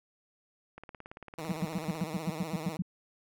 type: click train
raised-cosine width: 0.5 ms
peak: -30 dBFS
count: 23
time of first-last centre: 0.78-2.009 s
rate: 17.9 Hz
type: tone with vibrato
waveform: 10% pulse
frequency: 158.4 Hz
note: D#3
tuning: 31 cents sharp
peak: -29 dBFS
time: 1.38-2.77 s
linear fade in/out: 5 ms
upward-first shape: sine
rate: 16 Hz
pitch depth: 89 cents each way
type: tone bursts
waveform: sine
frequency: 180.5 Hz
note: F#3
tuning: 43 cents flat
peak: -27 dBFS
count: 11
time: 1.49-2.822 s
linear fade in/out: 5 ms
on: 32 ms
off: 98 ms
effects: none